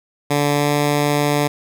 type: tone with pitch glide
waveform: 10% pulse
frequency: 145.1 to 146.19 Hz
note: D3 to D3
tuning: -21 to -8 cents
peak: -7 dBFS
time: 0.3-1.48 s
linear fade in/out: 10 ms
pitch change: +13 cents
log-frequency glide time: 0.55-0.71 s
effects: none